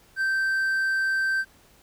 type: tone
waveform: triangle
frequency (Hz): 1559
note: G6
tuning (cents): -10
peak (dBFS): -20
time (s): 0.16-1.45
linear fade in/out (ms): 50
effects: pink hiss -57 dBFS RMS until 1.82 s